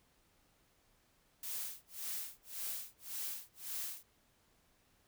blue noise with tremolo, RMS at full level -40 dBFS, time 1.43-4.03 s, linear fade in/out 2 ms, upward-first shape sine, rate 1.8 Hz, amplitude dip 100%, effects pink hiss -72 dBFS RMS until 5.07 s

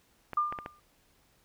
clicks, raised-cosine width 0.5 ms, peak -22 dBFS, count 4, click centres 0.333 / 0.525 / 0.588 / 0.661 s
sine tone with exponential decay, 1200 Hz, D6, 37 cents sharp, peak -22 dBFS, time 0.37-0.8 s, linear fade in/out 5 ms, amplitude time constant 93 ms
effects pink hiss -67 dBFS RMS until 1.44 s

